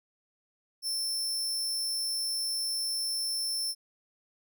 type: tone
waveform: sawtooth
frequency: 5350 Hz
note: E8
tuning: 25 cents sharp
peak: -27 dBFS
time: 0.82-3.75 s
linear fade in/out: 50 ms
effects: none